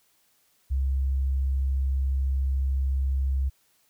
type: tone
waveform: sine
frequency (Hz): 67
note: C2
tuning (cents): +42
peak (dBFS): -22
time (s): 0.7-3.5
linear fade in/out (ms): 20
effects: white hiss -66 dBFS RMS until 3.89 s